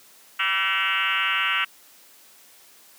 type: tone with frequency modulation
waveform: sine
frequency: 2093 Hz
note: C7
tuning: in tune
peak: -20 dBFS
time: 0.39-1.65 s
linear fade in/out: 10 ms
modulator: 187 Hz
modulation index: 4.8
effects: white hiss -52 dBFS RMS until 2.98 s + high-pass 200 Hz 12 dB/octave